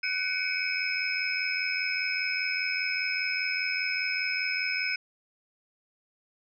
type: tone cluster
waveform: sine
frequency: 1500 / 2199 / 2284 / 2536 / 5150 Hz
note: F#6 / C#7 / D7 / D#7 / E8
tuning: +23 / -14 / -49 / +32 / -41 cents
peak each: -34 / -34 / -32 / -34 / -34 dBFS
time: 0.03-4.96 s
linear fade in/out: 5 ms
effects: none

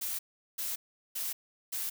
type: noise bursts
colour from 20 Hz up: blue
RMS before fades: -35 dBFS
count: 4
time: 0.01-1.9 s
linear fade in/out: 10 ms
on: 180 ms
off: 390 ms
effects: none

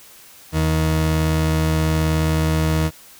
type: tone pair together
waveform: 40% pulse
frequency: 78.9 / 157.8 Hz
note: D#2 / D#3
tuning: +25 / +25 cents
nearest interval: octave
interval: 1200 cents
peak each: -19 / -19 dBFS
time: 0.52-2.91 s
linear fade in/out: 50 ms
effects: white hiss -45 dBFS RMS until 3.19 s

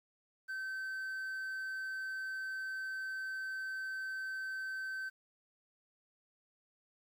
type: tone with quantisation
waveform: triangle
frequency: 1542 Hz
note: G6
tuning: 29 cents flat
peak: -36 dBFS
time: 0.48-5.1 s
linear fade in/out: 20 ms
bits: 11
effects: none

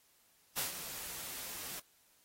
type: noise with ADSR envelope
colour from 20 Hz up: white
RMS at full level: -34 dBFS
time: 0.56-1.8 s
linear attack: 22 ms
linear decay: 130 ms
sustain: -10 dB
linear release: 8 ms
effects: white hiss -69 dBFS RMS until 2.24 s + AAC 48 kbps

